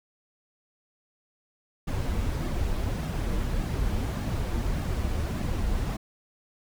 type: noise with flanger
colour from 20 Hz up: brown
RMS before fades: -28 dBFS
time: 1.87-5.97 s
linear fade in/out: 10 ms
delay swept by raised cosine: 2 to 7.5 ms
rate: 1.7 Hz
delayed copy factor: -0.55
effects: none